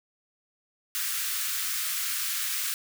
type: high-pass noise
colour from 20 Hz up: white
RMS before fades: -30 dBFS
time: 0.95-2.74 s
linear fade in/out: 0 ms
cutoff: 1200 Hz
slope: 48 dB/octave
effects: none